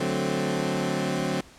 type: chord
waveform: 20% pulse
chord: D dominant seventh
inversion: none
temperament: equal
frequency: 146.83 / 185 / 220 / 261.6 Hz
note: D3 / F#3 / A3 / C4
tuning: 0 / 0 / 0 / 0 cents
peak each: -26 / -24 / -28 / -25 dBFS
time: 0-1.41 s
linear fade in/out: 5 ms
effects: pink hiss -51 dBFS RMS until 1.58 s + low-pass 9000 Hz 12 dB/octave